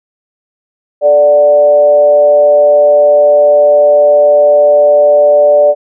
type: tone with frequency modulation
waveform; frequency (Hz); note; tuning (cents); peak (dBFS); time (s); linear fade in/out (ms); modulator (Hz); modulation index
sine; 587.3; D5; 0; -3; 1.01-5.75; 50; 154; 0.41
effects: none